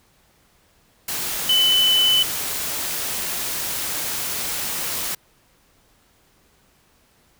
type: tone in noise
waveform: sine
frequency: 3010 Hz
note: F#7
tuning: 29 cents sharp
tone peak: -14 dBFS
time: 1.49-2.23 s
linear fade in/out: 5 ms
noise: white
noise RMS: -26 dBFS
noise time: 1.08-5.15 s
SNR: +9 dB
effects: pink hiss -59 dBFS RMS until 7.39 s